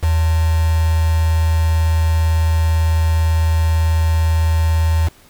sine tone with quantisation, 81 Hz, E2, 30 cents flat, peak -12 dBFS, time 0.02-5.09 s, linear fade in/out 20 ms, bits 4, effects pink hiss -48 dBFS RMS until 5.29 s

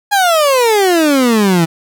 30% pulse exponential sweep, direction down, 835 to 160.1 Hz, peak -6 dBFS, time 0.11-1.66 s, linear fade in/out 20 ms, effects none

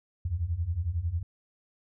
sine beating tone pair, 78.3 / 89.3 Hz, D#2 / F2, +11 / +39 cents, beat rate 11 Hz, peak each -32 / -29 dBFS, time 0.25-1.23 s, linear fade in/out 5 ms, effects none

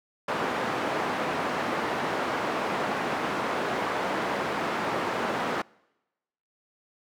white band-pass noise, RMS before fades -29 dBFS, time 0.28-5.62 s, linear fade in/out 5 ms, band 190 to 1200 Hz, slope 12 dB/octave, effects noise-tail reverb RT60 1.0 s tail -26 dB re dry

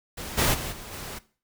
pink noise with level steps, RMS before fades -36 / -22 / -33 / -41 / -37 dBFS, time 0.17-1.19 s, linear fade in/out 10 ms, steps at 0.37 / 0.53 / 0.71 / 0.91 s, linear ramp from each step 20 ms, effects noise-tail reverb RT60 0.4 s tail -18 dB re dry

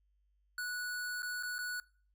square tone with dropouts, 1472 Hz, F#6, 9 cents flat, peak -37 dBFS, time 0.58-1.8 s, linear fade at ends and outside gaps 2 ms, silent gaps 1.222-1.229 / 1.427-1.432 / 1.583-1.588 s, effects noise-tail reverb RT60 0.4 s tail -21 dB re dry + added 50 Hz sine -70 dBFS peak until 2.14 s

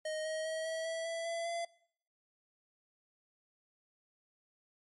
square tone with pitch steps, 622.3 / 630.3 / 638.3 / 646.5 / 654.7 / 663.1 / 671.6 / 680.2 Hz, D#5 / D#5 / D#5 / E5 / E5 / E5 / E5 / F5, 0 / +22 / +44 / -34 / -12 / +10 / +32 / -46 cents, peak -36 dBFS, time 0.05-1.65 s, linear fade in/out 5 ms, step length 200 ms, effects noise-tail reverb RT60 0.7 s tail -23 dB re dry + MP3 48 kbps

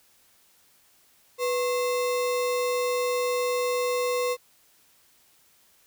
sine tone with sample-and-hold, 493.9 Hz, B4, in tune, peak -23 dBFS, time 1.38-4.37 s, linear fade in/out 50 ms, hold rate 1575 Hz, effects white hiss -61 dBFS RMS until 5.86 s

